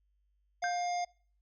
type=harmonic tone; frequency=707 Hz; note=F5; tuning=21 cents sharp; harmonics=1 / 3 / 5 / 7 / 9; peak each=-31 / -43 / -53 / -48 / -47 dBFS; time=0.62-1.05 s; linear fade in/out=10 ms
type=tone with exponential decay; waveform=sine; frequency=1568 Hz; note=G6; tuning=in tune; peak=-31 dBFS; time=0.64-0.88 s; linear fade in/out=0 ms; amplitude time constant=52 ms
effects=noise-tail reverb RT60 0.5 s tail -26 dB re dry + added 50 Hz sine -70 dBFS peak until 1.41 s

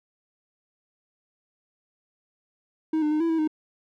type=tone with pitch steps; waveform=triangle; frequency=315.8 / 301.5 / 306.3 / 332 / 324.1 / 309.3 Hz; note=D#4 / D4 / D#4 / E4 / E4 / D#4; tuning=+26 / +46 / -27 / +12 / -29 / -10 cents; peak=-19 dBFS; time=2.93-3.476 s; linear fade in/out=5 ms; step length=91 ms; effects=none

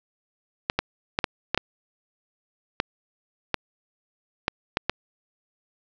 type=clicks; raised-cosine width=0.3 ms; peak=-5 dBFS; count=11; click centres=0.699 / 0.79 / 1.189 / 1.242 / 1.546 / 1.576 / 2.801 / 3.543 / 4.481 / 4.771 / 4.896 s; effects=resampled to 16000 Hz + 7-bit

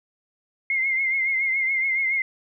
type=tone with vibrato; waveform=sine; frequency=2122 Hz; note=C7; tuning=24 cents sharp; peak=-20 dBFS; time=0.7-2.22 s; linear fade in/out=2 ms; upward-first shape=triangle; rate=7.1 Hz; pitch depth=60 cents each way; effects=none

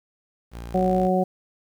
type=tone; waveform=sawtooth; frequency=58.27 Hz; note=A#1; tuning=in tune; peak=-30 dBFS; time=0.51-1.1 s; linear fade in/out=50 ms
type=harmonic tone; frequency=185 Hz; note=F#3; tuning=in tune; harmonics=1 / 2 / 3 / 4; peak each=-22 / -25 / -24 / -24 dBFS; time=0.74-1.24 s; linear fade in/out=10 ms
effects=9-bit

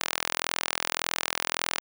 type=tone with high-pass filter; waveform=sawtooth; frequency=41.77 Hz; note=E1; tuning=24 cents sharp; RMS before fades=-31 dBFS; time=0-1.8 s; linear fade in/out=10 ms; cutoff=1200 Hz; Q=0.51; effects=none

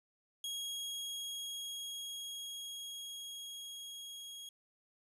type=tone with level ramp; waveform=sawtooth; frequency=3291 Hz; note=G#7; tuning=16 cents flat; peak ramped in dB=-35 to -43 dBFS; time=0.44-4.49 s; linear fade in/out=2 ms; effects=resampled to 32000 Hz + 12-bit

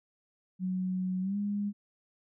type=tone with pitch glide; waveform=sine; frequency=185 to 204.1 Hz; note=F#3 to G#3; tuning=0 to -30 cents; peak=-29 dBFS; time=0.59-1.73 s; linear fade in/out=50 ms; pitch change=+170 cents; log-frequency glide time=1.21-1.37 s; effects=none

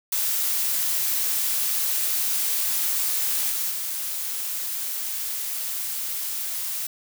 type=noise with level steps; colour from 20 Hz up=blue; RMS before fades=-24 / -26 / -29 dBFS; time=0.12-6.87 s; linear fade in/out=5 ms; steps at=3.49 / 3.7 s; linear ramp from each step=20 ms; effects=none

